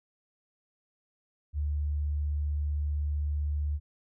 sine tone, 73.7 Hz, D2, 7 cents sharp, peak -27 dBFS, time 1.53-3.8 s, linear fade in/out 50 ms, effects none

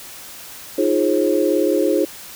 sine chord, F minor seventh, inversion third, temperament equal with one note detuned, 311.1 / 349.2 / 415.3 / 535.2 Hz, Eb4 / F4 / Ab4 / C5, 0 / 0 / 0 / +39 cents, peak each -20 dBFS, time 0.78-2.05 s, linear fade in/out 5 ms, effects white hiss -37 dBFS RMS until 2.35 s

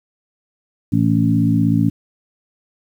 harmonic tone with a mistuned harmonic, 56 Hz, A1, 31 cents sharp, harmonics 2 / 3 / 4 / 5, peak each -18 / -18 / -18 / -18 dBFS, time 0.92-1.9 s, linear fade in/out 10 ms, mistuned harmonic 2, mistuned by +15 cents, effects 8-bit

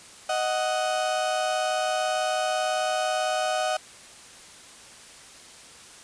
35% pulse tone pair together, 624 / 742.1 Hz, D#5 / F#5, +5 / +5 cents, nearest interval minor third, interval 300 cents, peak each -25 dBFS, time 0.29-3.77 s, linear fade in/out 5 ms, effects white hiss -47 dBFS RMS until 6.03 s + resampled to 22050 Hz

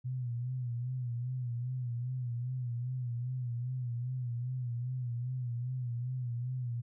sine tone with vibrato, 123.47 Hz, B2, in tune, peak -33 dBFS, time 0.04-6.82 s, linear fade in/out 20 ms, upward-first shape sine, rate 2.5 Hz, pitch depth 75 cents each way, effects none

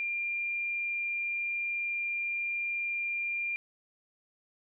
sine tone, 2393 Hz, D7, 32 cents sharp, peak -30 dBFS, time 0-3.56 s, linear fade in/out 0 ms, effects none

